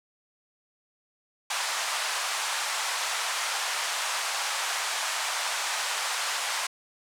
pink band-pass noise, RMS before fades -30 dBFS, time 1.5-6.67 s, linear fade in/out 5 ms, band 780 to 9500 Hz, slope 24 dB/octave, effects none

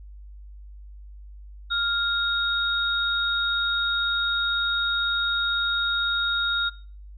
sine tone pair together, 1400 / 3738 Hz, F6 / A#7, +4 / +4 cents, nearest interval octave + perfect fourth, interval 1700 cents, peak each -25 dBFS, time 1.7-6.7 s, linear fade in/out 20 ms, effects noise-tail reverb RT60 0.5 s tail -22 dB re dry + added 50 Hz sine -40 dBFS peak until 7.17 s

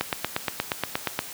click train, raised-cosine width 0.3 ms, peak -7 dBFS, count 11, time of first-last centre 0.01-1.191 s, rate 8.47 Hz, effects white hiss -39 dBFS RMS until 1.33 s + high-pass 80 Hz 12 dB/octave

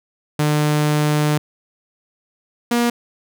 sawtooth tone pair in turn, 150 / 238.1 Hz, D3 / A#3, +37 / +37 cents, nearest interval minor sixth, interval 800 cents, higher second, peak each -11 dBFS, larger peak neither, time 0.39-1.38 / 2.71-2.9 s, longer first, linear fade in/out 5 ms, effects none

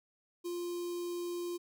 square tone with notch filter, 349.2 Hz, F4, in tune, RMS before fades -38 dBFS, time 0.44-1.58 s, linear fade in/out 20 ms, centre 1700 Hz, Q 0.51, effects none

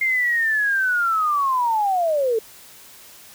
sine linear sweep, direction down, 2120 to 429.1 Hz, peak -17 dBFS, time 0.01-2.39 s, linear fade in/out 5 ms, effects white hiss -45 dBFS RMS until 3.34 s

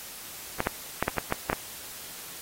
clicks, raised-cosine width 0.5 ms, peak -10 dBFS, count 8, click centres 0.604 / 0.671 / 1.026 / 1.081 / 1.183 / 1.324 / 1.499 / 1.53 s, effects white hiss -42 dBFS RMS until 2.41 s + AAC 48 kbps

